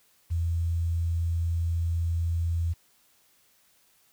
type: tone with quantisation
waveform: sine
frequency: 84 Hz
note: E2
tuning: 33 cents sharp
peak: -24 dBFS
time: 0.3-2.74 s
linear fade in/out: 20 ms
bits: 9
effects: white hiss -64 dBFS RMS until 4.12 s